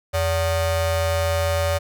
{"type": "ring-modulated tone", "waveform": "45% pulse", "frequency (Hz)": 329.6, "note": "E4", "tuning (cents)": 0, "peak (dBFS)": -16, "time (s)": [0.13, 1.79], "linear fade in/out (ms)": 20, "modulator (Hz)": 244, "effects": []}